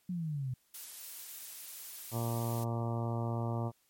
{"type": "exponential sweep", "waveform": "sine", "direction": "down", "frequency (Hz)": [185, 123.47], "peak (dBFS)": -33, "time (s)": [0.09, 0.54], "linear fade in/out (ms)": 5}
{"type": "noise", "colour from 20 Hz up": "blue", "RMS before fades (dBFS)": -45, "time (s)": [0.74, 2.64], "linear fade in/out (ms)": 5}
{"type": "harmonic tone", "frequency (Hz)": 116.54, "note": "A#2", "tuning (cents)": 0, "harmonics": [1, 2, 3, 4, 5, 6, 7, 8, 9, 10], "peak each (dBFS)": [-33, -40, -43, -46, -44, -45, -48, -46, -53, -49], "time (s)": [2.11, 3.72], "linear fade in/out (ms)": 50}
{"effects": ["white hiss -72 dBFS RMS until 3.89 s", "MP3 64 kbps"]}